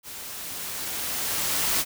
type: noise with level ramp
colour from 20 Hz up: white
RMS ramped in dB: -39 to -23 dBFS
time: 0.03-1.85 s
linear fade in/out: 50 ms
effects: none